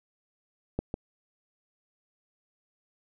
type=clicks; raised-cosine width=2 ms; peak=-15 / -18 dBFS; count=2; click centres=0.79 / 0.941 s; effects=none